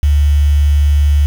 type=tone with quantisation; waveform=sine; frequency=72.5 Hz; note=D2; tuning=22 cents flat; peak=-7 dBFS; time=0.03-1.26 s; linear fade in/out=0 ms; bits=5; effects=none